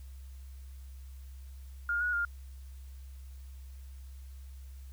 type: tone with pitch steps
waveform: sine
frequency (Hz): 1414 / 1458 / 1406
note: F6 / F#6 / F6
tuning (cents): +21 / -26 / +11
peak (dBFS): -28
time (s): 1.89-2.25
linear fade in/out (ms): 2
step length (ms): 120
effects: added 66 Hz sine -44 dBFS peak until 4.92 s + white hiss -64 dBFS RMS until 4.92 s